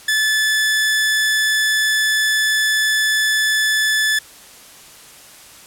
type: tone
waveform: sawtooth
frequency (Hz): 1737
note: A6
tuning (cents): -23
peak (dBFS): -11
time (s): 0.08-4.19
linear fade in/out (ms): 5
effects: white hiss -42 dBFS RMS until 5.66 s + low-pass 12000 Hz 12 dB/octave